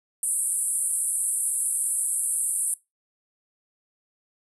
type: band-pass noise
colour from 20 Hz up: pink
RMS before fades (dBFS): -26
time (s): 0.23-2.74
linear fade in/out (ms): 2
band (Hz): 8400 to 11000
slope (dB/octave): 96
effects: noise-tail reverb RT60 0.2 s tail -20 dB re dry